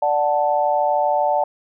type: chord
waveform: sine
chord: D major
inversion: none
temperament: equal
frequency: 587.3 / 740 / 880 Hz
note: D5 / F#5 / A5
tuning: 0 / 0 / 0 cents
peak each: -20 dBFS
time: 0.02-1.44 s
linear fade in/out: 5 ms
effects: none